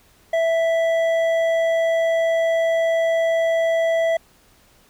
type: tone with hard clipping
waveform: triangle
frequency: 659.3 Hz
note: E5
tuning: in tune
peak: -18 dBFS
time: 0.33-4.17 s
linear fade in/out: 5 ms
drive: 11 dB
effects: pink hiss -55 dBFS RMS until 4.89 s